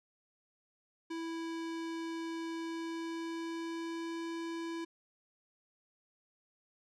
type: tone with pitch glide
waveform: square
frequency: 329.6 to 332.5 Hz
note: E4 to E4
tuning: 0 to +15 cents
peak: -38 dBFS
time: 1.1-4.85 s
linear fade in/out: 10 ms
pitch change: +15 cents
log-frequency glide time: 2.54-4.26 s
effects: low-pass 6000 Hz 12 dB/octave